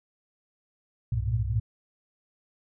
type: tone cluster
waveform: sine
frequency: 63.3 / 99.4 / 112.7 / 117 Hz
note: B1 / G2 / A2 / A#2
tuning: +43 / +25 / +42 / +7 cents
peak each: -30 dBFS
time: 1.12-1.6 s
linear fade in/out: 5 ms
effects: none